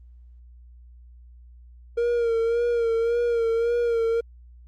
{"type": "tone with vibrato", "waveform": "triangle", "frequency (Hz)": 466.2, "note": "A#4", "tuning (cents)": 0, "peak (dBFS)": -18, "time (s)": [1.97, 4.21], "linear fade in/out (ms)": 10, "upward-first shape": "sine", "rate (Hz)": 1.8, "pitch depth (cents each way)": 43, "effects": ["added 60 Hz sine -45 dBFS peak until 4.67 s", "Opus 32 kbps"]}